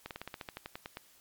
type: slowing click train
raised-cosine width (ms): 0.3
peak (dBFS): -24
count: 13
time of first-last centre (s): 0.06-0.971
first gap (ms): 48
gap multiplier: 1.08
effects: white hiss -62 dBFS RMS until 1.2 s + MP3 96 kbps